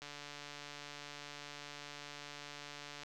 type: click train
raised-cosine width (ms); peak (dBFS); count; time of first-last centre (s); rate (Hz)
0.2; -30; 438; 0.02-3.034; 145
effects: none